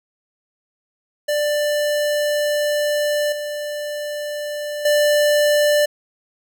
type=tone with level steps; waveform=square; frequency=591 Hz; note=D5; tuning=11 cents sharp; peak=-18 / -25 / -14 dBFS; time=1.28-5.86 s; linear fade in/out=10 ms; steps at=3.32 / 4.85 s; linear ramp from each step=5 ms; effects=none